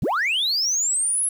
sine linear sweep, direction up, 67.6 to 11000 Hz, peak -17 dBFS, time 0.02-1.29 s, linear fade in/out 5 ms, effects tanh soft clip ceiling -18 dBFS + 8-bit

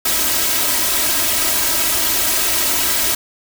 white noise with comb filter, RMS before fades -17 dBFS, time 0.05-3.15 s, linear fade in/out 5 ms, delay 3.1 ms, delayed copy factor +0.7, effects none

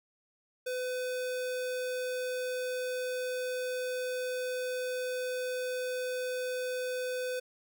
square tone, 504 Hz, B4, 35 cents sharp, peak -33 dBFS, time 0.66-7.4 s, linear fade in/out 10 ms, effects none

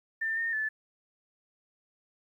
sine tone with pitch steps, 1791 / 1829 / 1742 Hz, A6 / A#6 / A6, +30 / -33 / -18 cents, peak -28 dBFS, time 0.21-0.69 s, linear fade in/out 10 ms, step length 160 ms, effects 11-bit

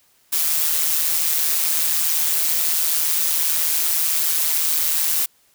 blue noise with amplitude modulation, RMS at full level -17 dBFS, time 0.32-5.26 s, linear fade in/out 10 ms, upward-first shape sine, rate 158 Hz, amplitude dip 60%, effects white hiss -59 dBFS RMS until 5.54 s

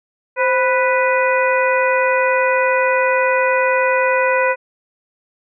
harmonic tone with a mistuned harmonic, 494.5 Hz, B4, 2 cents sharp, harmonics 1 / 2 / 3 / 4 / 5, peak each -16 / -19 / -21 / -22 / -23 dBFS, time 0.36-4.56 s, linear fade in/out 50 ms, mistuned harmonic 1, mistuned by +89 cents, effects none

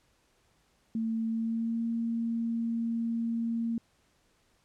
sine tone with pitch glide, 224.7 to 230.4 Hz, A3 to A#3, +37 to -20 cents, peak -28 dBFS, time 0.95-3.78 s, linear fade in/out 2 ms, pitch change +43 cents, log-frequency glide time 1.26-1.85 s, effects pink hiss -69 dBFS RMS until 4.64 s + low-pass 10000 Hz 12 dB/octave

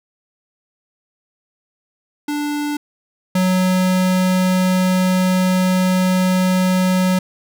square tone pair in turn, 293.7 / 184.69 Hz, D4 / F#3, 0 / -3 cents, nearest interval minor sixth, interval 803 cents, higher first, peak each -20 / -14 dBFS, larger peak second, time 2.28-2.77 / 3.35-7.19 s, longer second, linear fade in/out 5 ms, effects none

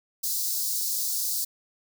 white high-pass noise, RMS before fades -28 dBFS, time 0.23-1.45 s, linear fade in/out 10 ms, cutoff 4200 Hz, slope 48 dB/octave, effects none

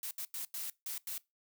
blue noise bursts at uneven times, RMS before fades -40 dBFS, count 6, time 0.03-0.11 / 0.18-0.25 / 0.34-0.45 / 0.54-0.7 / 0.86-0.98 / 1.07-1.18 s, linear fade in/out 2 ms, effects noise-tail reverb RT60 0.2 s tail -21 dB re dry

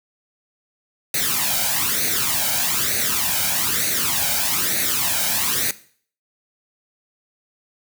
white noise with flanger, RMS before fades -21 dBFS, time 1.14-5.71 s, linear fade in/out 2 ms, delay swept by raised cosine 0.47 to 1.33 ms, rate 1.1 Hz, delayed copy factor +0.7, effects noise-tail reverb RT60 0.5 s tail -17 dB re dry + high-pass 80 Hz 12 dB/octave

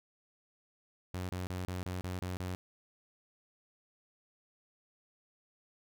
sawtooth tone bursts, 91.2 Hz, F#2, 24 cents flat, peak -32 dBFS, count 8, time 1.14-2.55 s, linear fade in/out 0 ms, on 150 ms, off 30 ms, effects none

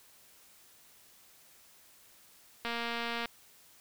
click train, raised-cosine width 0.3 ms, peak -20 dBFS, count 143, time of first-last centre 2.65-3.257 s, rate 234 Hz, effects white hiss -60 dBFS RMS until 3.8 s

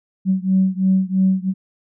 sine beating tone pair, 187.9 / 190.9 Hz, F#3 / G3, +27 / -46 cents, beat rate 3 Hz, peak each -16 / -17 dBFS, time 0.25-1.54 s, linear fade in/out 50 ms, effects tanh soft clip ceiling -6 dBFS

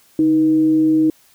sine tone with frequency modulation, 314.3 Hz, D#4, 18 cents sharp, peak -11 dBFS, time 0.19-1.1 s, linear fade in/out 2 ms, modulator 172 Hz, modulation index 0.2, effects white hiss -53 dBFS RMS until 1.34 s

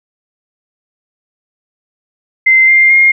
sine tone with pitch steps, 2075 / 2103 / 2131 Hz, C7 / C7 / C7, -15 / +8 / +31 cents, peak -4 dBFS, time 2.46-3.12 s, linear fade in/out 10 ms, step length 220 ms, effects none

